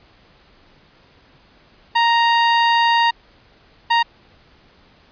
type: tone bursts at uneven times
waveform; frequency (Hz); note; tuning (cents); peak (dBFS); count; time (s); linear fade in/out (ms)
sawtooth; 932.3; A#5; 0; -9; 2; 1.95-3.11 / 3.9-4.03; 10
effects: pink hiss -52 dBFS RMS until 5.11 s + resampled to 11025 Hz